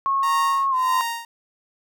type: tone with pitch glide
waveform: sine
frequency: 1092 to 1024.8 Hz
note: C#6 to C6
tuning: -26 to -36 cents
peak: -18 dBFS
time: 0.06-1.01 s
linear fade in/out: 0 ms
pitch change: -110 cents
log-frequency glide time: 0.7-0.75 s
type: tone with tremolo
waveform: sawtooth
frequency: 931 Hz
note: A#5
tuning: 2 cents flat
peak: -19 dBFS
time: 0.23-1.25 s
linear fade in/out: 2 ms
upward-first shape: sine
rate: 1.6 Hz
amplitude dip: 100%
effects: none